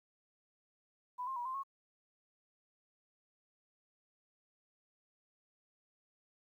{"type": "tone with pitch steps", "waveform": "sine", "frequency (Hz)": [993, 1059, 963, 1044, 1094], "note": ["B5", "C6", "B5", "C6", "C#6"], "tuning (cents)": [9, 21, -44, -4, -23], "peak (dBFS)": -37, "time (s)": [1.18, 1.635], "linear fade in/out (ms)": 20, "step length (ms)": 91, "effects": ["12-bit"]}